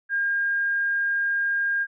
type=tone; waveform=sine; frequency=1613 Hz; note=G6; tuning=49 cents sharp; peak=-21 dBFS; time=0.09-1.87 s; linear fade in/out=50 ms; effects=none